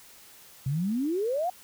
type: exponential sweep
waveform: sine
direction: up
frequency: 127.6 to 752 Hz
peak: -25 dBFS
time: 0.66-1.5 s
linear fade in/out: 5 ms
effects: white hiss -52 dBFS RMS until 1.63 s